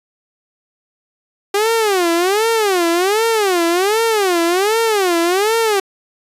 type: tone with vibrato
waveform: sawtooth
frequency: 392 Hz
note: G4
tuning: in tune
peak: -9 dBFS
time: 1.54-5.8 s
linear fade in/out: 5 ms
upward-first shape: sine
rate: 1.3 Hz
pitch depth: 270 cents each way
effects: resampled to 32000 Hz